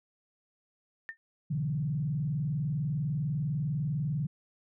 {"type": "tone with exponential decay", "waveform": "sine", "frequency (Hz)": 1809, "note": "A6", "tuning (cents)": 48, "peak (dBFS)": -32, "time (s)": [1.09, 1.17], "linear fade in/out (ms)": 0, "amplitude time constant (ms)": 17}
{"type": "tone with vibrato", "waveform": "sine", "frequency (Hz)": 146.83, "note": "D3", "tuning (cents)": 0, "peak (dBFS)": -28, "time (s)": [1.5, 4.27], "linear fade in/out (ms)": 10, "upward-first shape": "square", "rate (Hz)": 20, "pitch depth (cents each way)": 200}
{"effects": []}